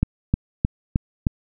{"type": "click train", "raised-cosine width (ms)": 5, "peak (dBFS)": -5, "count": 5, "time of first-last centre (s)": [0.03, 1.268], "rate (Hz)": 3.23, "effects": []}